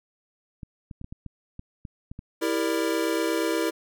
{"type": "clicks", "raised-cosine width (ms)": 5, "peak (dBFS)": -25, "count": 10, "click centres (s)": [0.632, 0.912, 1.014, 1.044, 1.125, 1.263, 1.594, 1.852, 2.115, 2.191]}
{"type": "chord", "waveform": "square", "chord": "E half-diminished seventh", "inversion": "none", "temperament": "equal with one note detuned", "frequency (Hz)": [329.6, 397.9, 466.2, 587.3], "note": ["E4", "G4", "Bb4", "D5"], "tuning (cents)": [0, 26, 0, 0], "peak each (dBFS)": [-27, -32, -30, -33], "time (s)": [2.41, 3.71], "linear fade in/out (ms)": 20}
{"effects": []}